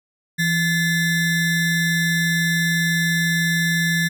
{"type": "ring-modulated tone", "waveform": "square", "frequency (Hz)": 950, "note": "A#5", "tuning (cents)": 33, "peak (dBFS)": -15, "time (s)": [0.38, 4.09], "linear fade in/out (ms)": 20, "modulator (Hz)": 783, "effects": []}